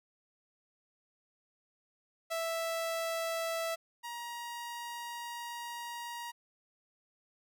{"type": "tone pair in turn", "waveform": "sawtooth", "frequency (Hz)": [659.3, 947.3], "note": ["E5", "A#5"], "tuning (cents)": [0, 28], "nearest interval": "tritone", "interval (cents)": 628, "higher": "second", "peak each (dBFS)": [-29, -36], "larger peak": "first", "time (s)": [[2.3, 3.76], [4.03, 6.32]], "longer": "second", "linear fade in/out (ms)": 20, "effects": []}